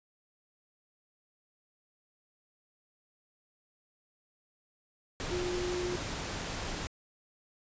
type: tone in noise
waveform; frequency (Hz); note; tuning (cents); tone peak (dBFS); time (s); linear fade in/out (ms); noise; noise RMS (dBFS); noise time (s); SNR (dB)
sine; 357.6; F4; +41; -32; 5.31-5.96; 0; pink; -37; 5.2-6.87; +2
effects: resampled to 16000 Hz